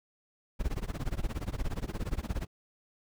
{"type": "noise with tremolo", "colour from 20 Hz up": "brown", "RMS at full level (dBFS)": -30, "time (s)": [0.59, 2.47], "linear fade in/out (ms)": 20, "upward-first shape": "sine", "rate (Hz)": 17, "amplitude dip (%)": 95, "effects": []}